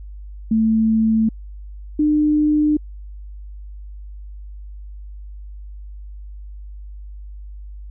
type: tone pair in turn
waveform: sine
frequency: 221.5 / 301.2 Hz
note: A3 / D4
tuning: +12 / +44 cents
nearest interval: perfect fourth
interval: 532 cents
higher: second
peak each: -13 dBFS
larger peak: neither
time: 0.51-1.29 / 1.99-2.77 s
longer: neither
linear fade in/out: 5 ms
effects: added 50 Hz sine -32 dBFS peak until 7.9 s